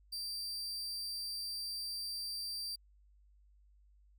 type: tone with amplitude modulation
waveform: 40% pulse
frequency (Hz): 4699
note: D8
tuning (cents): 0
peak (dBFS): -36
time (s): 0.12-2.76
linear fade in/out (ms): 10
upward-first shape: sine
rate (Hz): 247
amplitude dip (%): 30
effects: added 50 Hz sine -62 dBFS peak until 4.18 s